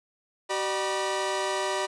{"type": "tone cluster", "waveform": "sawtooth", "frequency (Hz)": [381.2, 601, 968], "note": ["G4", "D5", "B5"], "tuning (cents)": [-48, 40, -35], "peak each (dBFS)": -27, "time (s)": [0.49, 1.87], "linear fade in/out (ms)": 20, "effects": ["resampled to 22050 Hz", "10-bit"]}